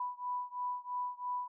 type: beating tone pair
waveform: sine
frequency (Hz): 987.8 / 990.8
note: B5 / B5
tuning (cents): 0 / +5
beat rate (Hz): 3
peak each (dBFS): -38 / -39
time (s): 0-1.48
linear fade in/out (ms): 5
effects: none